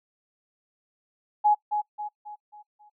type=tone with echo; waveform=sine; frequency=838 Hz; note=G#5; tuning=15 cents sharp; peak=-16 dBFS; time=1.44-1.55 s; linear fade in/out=20 ms; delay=270 ms; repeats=5; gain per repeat=-7 dB; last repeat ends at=2.9 s; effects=noise-tail reverb RT60 0.1 s tail -21 dB re dry